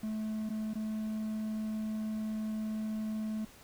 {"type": "tone with dropouts", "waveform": "triangle", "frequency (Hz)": 216.7, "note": "A3", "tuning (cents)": -26, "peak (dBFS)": -31, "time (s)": [0.03, 3.45], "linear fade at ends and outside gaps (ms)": 5, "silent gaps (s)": [[0.492, 0.501], [0.736, 0.754]], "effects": ["pink hiss -56 dBFS RMS until 3.63 s"]}